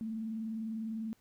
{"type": "tone with vibrato", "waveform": "sine", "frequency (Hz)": 221.6, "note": "A3", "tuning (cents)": 13, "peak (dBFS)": -35, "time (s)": [0.01, 1.13], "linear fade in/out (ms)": 0, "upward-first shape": "triangle", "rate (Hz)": 20, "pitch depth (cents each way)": 63, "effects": ["pink hiss -70 dBFS RMS until 1.2 s"]}